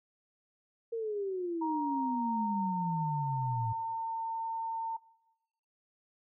sine exponential sweep, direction down, 466.2 to 110 Hz, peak -32 dBFS, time 0.92-3.73 s, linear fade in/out 10 ms
sine tone with pitch glide, 940 to 905.4 Hz, A#5 to A5, +14 to +49 cents, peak -32 dBFS, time 1.61-4.97 s, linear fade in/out 10 ms, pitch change -65 cents, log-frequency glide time 1.86-3.01 s
effects noise-tail reverb RT60 1.0 s tail -21 dB re dry

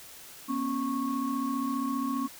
sine tone cluster, 238.8 / 273.8 / 1102 Hz, A#3 / C#4 / C#6, +42 / -21 / -11 cents, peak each -32 / -30 / -33 dBFS, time 0.48-2.28 s, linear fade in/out 20 ms, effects tanh soft clip ceiling -19 dBFS + white hiss -48 dBFS RMS until 2.39 s

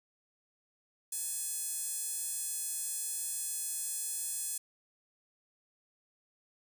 sawtooth tone with high-pass filter, 847 Hz, G#5, 34 cents sharp, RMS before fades -37 dBFS, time 1.12-4.58 s, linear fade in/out 5 ms, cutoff 8700 Hz, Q 2.4, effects none

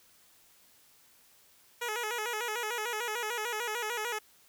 10% pulse tone with vibrato, 452.7 Hz, A4, 49 cents sharp, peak -24 dBFS, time 1.81-4.19 s, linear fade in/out 10 ms, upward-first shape square, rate 6.7 Hz, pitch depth 100 cents each way, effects white hiss -62 dBFS RMS until 4.48 s

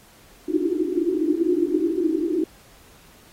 pink band-pass noise, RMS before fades -22 dBFS, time 0.48-2.44 s, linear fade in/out 5 ms, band 300 to 370 Hz, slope 96 dB/octave, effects pink hiss -52 dBFS RMS until 3.32 s + AAC 48 kbps

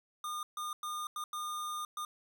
square tone bursts at uneven times, 1215 Hz, D#6, 42 cents flat, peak -37 dBFS, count 6, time 0.24-0.43 / 0.57-0.73 / 0.83-1.07 / 1.16-1.24 / 1.33-1.85 / 1.97-2.05 s, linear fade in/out 2 ms, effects none

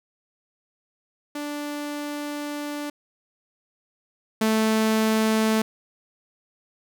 sawtooth tone pair in turn, 293 / 219.5 Hz, D4 / A3, -4 / -4 cents, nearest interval perfect fourth, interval 500 cents, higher first, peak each -25 / -15 dBFS, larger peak second, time 1.35-2.9 / 4.41-5.62 s, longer first, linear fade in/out 5 ms, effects none

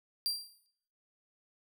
40% pulse tone with exponential decay, 4734 Hz, D8, 13 cents sharp, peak -27 dBFS, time 0.26-0.66 s, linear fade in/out 0 ms, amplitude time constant 86 ms, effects noise-tail reverb RT60 0.7 s tail -17 dB re dry

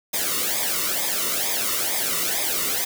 white noise with flanger, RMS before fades -24 dBFS, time 0.13-2.85 s, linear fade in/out 10 ms, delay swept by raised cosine 0.69 to 1.25 ms, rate 2.2 Hz, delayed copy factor -0.75, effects none

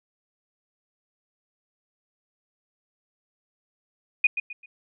sine tone with echo, 2465 Hz, D#7, 17 cents flat, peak -14 dBFS, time 4.24-4.27 s, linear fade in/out 5 ms, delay 130 ms, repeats 3, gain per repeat -10 dB, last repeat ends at 4.66 s, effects none

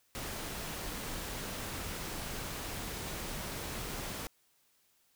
pink noise, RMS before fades -40 dBFS, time 0.15-4.27 s, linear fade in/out 0 ms, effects white hiss -71 dBFS RMS until 5.15 s

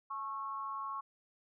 sine tone with amplitude modulation, 1097 Hz, C#6, 18 cents flat, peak -34 dBFS, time 0.1-1.01 s, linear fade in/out 10 ms, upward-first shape sine, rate 236 Hz, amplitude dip 70%, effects none

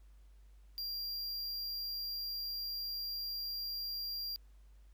square tone, 4763 Hz, D8, 24 cents sharp, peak -38 dBFS, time 0.78-4.36 s, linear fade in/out 0 ms, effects added 50 Hz sine -56 dBFS peak until 4.93 s + pink hiss -75 dBFS RMS until 4.93 s

